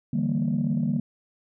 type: chord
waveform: sine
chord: E half-diminished seventh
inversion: third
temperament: equal with one note detuned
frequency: 147.77 / 164.81 / 196 / 233.1 Hz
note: D3 / E3 / G3 / Bb3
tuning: +11 / 0 / 0 / 0 cents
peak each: -27 / -29 / -27 / -25 dBFS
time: 0.13-1 s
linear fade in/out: 5 ms
effects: tanh soft clip ceiling -16 dBFS